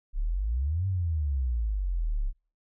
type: exponential two-way sweep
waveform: sine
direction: up then down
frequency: 32.44 to 98 to 32.44 Hz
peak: -25 dBFS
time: 0.13-2.33 s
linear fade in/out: 50 ms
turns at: 0.87 s
effects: noise-tail reverb RT60 0.4 s tail -25 dB re dry